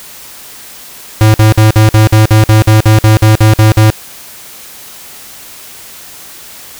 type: tone bursts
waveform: square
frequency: 108.5 Hz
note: A2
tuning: 24 cents flat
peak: -3 dBFS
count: 15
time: 1.21-3.902 s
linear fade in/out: 0 ms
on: 130 ms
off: 53 ms
effects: white hiss -31 dBFS RMS until 6.79 s